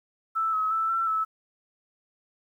sine tone with pitch steps, 1320 / 1281 / 1320 / 1344 / 1305 Hz, E6 / E6 / E6 / E6 / E6, +2 / -50 / +2 / +33 / -18 cents, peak -23 dBFS, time 0.35-1.25 s, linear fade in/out 20 ms, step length 180 ms, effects 10-bit

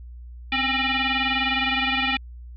sine tone with frequency modulation, 277.2 Hz, C#4, in tune, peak -20 dBFS, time 0.52-2.17 s, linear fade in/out 2 ms, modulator 535 Hz, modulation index 5.8, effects added 60 Hz sine -37 dBFS peak until 2.56 s

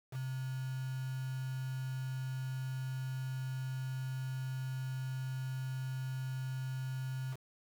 sine tone with quantisation, 130.81 Hz, C3, in tune, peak -36 dBFS, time 0.11-7.37 s, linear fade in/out 50 ms, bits 8, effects none

